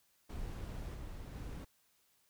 brown noise with level steps, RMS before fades -43 / -46 / -44 dBFS, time 0.29-1.65 s, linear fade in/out 10 ms, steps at 0.94 / 1.32 s, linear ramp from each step 20 ms, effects white hiss -73 dBFS RMS until 2.29 s

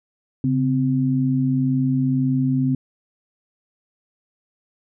sine tone pair together, 137.31 / 259.2 Hz, C#3 / C4, -16 / -16 cents, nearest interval major seventh, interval 1100 cents, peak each -20 / -19 dBFS, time 0.44-2.75 s, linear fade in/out 2 ms, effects none

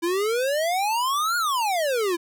square exponential two-way sweep, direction up then down, 329.6 to 1452 to 329.6 Hz, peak -22 dBFS, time 0.02-2.17 s, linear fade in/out 20 ms, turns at 1.37 s, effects none

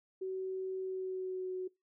sine tone with pitch glide, 377.3 to 370.2 Hz, F#4 to F#4, +34 to +1 cents, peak -35 dBFS, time 0.21-1.68 s, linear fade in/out 10 ms, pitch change -33 cents, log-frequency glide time 0.8-1.53 s, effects noise-tail reverb RT60 0.2 s tail -22 dB re dry

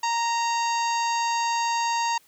harmonic tone with a mistuned harmonic, 932.3 Hz, A#5, in tune, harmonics 1 / 2 / 3 / 4 / 5 / 6 / 7 / 8, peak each -23 / -34 / -34 / -39 / -35 / -44 / -35 / -43 dBFS, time 0.03-2.18 s, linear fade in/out 5 ms, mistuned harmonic 3, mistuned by -25 cents, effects white hiss -59 dBFS RMS until 2.27 s + high-pass 60 Hz 12 dB/octave

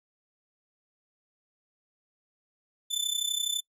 sawtooth tone with amplitude modulation, 3520 Hz, A7, in tune, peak -21 dBFS, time 2.9-3.61 s, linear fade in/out 20 ms, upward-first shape sine, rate 32 Hz, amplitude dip 80%, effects noise-tail reverb RT60 0.1 s tail -25 dB re dry + resampled to 32000 Hz

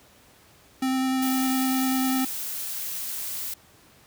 square tone with vibrato, 261.4 Hz, C4, 1 cent flat, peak -23 dBFS, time 0.82-2.25 s, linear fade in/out 5 ms, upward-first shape sine, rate 10 Hz, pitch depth 9 cents each way
blue noise, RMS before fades -32 dBFS, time 1.22-3.54 s, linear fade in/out 5 ms
effects pink hiss -55 dBFS RMS until 4.06 s + high-pass 60 Hz 12 dB/octave

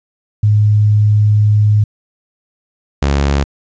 sine / sawtooth tone pair in turn, 105.3 / 70.28 Hz, G#2 / C#2, +24 / +24 cents, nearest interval perfect fifth, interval 700 cents, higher first, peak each -7 dBFS, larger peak neither, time 0.43-1.84 / 3.02-3.44 s, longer first, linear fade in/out 5 ms, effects resampled to 16000 Hz + 8-bit

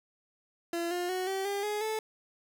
30% pulse tone with pitch steps, 340 / 354.4 / 369.5 / 385.2 / 401.5 / 418.6 / 436.4 Hz, F4 / F4 / F#4 / G4 / G4 / G#4 / A4, -46 / +25 / -2 / -30 / +41 / +14 / -14 cents, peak -28 dBFS, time 0.73-1.99 s, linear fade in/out 2 ms, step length 180 ms, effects none

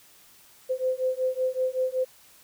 sine beating tone pair, 512 / 517.3 Hz, C5 / C5, -38 / -20 cents, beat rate 5.3 Hz, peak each -27 dBFS, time 0.69-2.05 s, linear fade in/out 20 ms, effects white hiss -55 dBFS RMS until 2.43 s

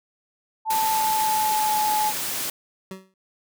sine tone with pitch glide, 880 to 853 Hz, A5 to G#5, 0 to +46 cents, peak -20 dBFS, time 0.65-2.13 s, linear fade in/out 50 ms, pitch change -54 cents, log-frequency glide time 0.83-1.8 s
white high-pass noise, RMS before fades -28 dBFS, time 0.7-2.5 s, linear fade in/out 5 ms, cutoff 100 Hz, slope 12 dB/octave
25% pulse tone with exponential decay, 189.5 Hz, F#3, 42 cents sharp, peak -27 dBFS, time 2.91-3.14 s, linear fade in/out 2 ms, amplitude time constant 49 ms
effects none

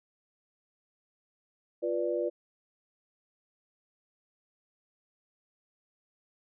sine chord, B diminished, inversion second, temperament equal with one note detuned, 349.2 / 489.9 / 587.3 Hz, F4 / B4 / D5, 0 / -14 / 0 cents, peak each -32 dBFS, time 1.82-2.3 s, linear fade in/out 20 ms, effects none

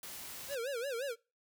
white noise, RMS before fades -46 dBFS, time 0.03-0.55 s, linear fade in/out 2 ms
square tone with vibrato, 510 Hz, C5, 44 cents flat, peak -36 dBFS, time 0.48-1.16 s, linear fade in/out 50 ms, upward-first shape sine, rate 5.7 Hz, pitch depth 200 cents each way
effects noise-tail reverb RT60 0.3 s tail -24 dB re dry

